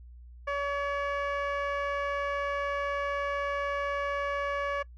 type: tone with low-pass filter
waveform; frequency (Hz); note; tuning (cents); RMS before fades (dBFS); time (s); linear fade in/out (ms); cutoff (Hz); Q
15% pulse; 567; C#5; +39; -31; 0.47-4.83; 10; 1900; 0.82
effects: noise-tail reverb RT60 0.1 s tail -23 dB re dry + added 60 Hz sine -46 dBFS peak until 4.97 s